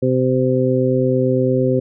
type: harmonic tone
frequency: 128.8 Hz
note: C3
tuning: 27 cents flat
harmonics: 1 / 2 / 3 / 4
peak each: -19 / -19 / -19 / -19 dBFS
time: 0.02-1.8 s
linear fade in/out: 10 ms
effects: none